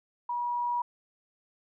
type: tone with level ramp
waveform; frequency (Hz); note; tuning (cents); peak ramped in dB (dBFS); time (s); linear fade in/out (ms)
sine; 964; B5; -42; -29 to -26; 0.29-0.82; 5
effects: none